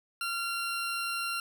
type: tone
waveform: 20% pulse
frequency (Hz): 1378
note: F6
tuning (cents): -24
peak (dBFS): -26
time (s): 0.21-1.4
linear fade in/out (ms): 2
effects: none